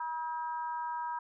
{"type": "harmonic tone", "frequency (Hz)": 320, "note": "D#4", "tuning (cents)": 49, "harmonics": [3, 4, 5], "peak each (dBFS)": [-34, -44, -46], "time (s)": [0, 1.19], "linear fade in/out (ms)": 5, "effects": []}